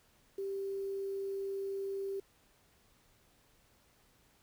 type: tone with quantisation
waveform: sine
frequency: 392 Hz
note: G4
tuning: in tune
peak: -35 dBFS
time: 0.38-2.2 s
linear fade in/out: 5 ms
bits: 10
effects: pink hiss -68 dBFS RMS until 4.42 s